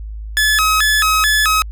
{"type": "tone with vibrato", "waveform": "sawtooth", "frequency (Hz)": 1480, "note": "F#6", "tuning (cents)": 0, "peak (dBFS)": -8, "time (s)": [0.37, 1.62], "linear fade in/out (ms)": 0, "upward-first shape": "square", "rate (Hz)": 2.3, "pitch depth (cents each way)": 260, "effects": ["added 53 Hz sine -25 dBFS peak until 1.71 s"]}